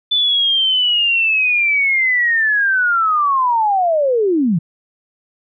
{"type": "linear sweep", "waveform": "sine", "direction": "down", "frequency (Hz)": [3516, 149.7], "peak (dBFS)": -12, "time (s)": [0.11, 4.59], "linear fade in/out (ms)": 10, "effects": []}